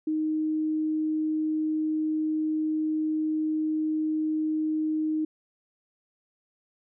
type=tone; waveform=sine; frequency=311.1 Hz; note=D#4; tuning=in tune; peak=-24 dBFS; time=0.07-5.25 s; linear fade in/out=5 ms; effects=none